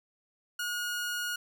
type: tone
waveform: sawtooth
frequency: 1440 Hz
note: F#6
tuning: 47 cents flat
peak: -28 dBFS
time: 0.59-1.36 s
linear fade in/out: 5 ms
effects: none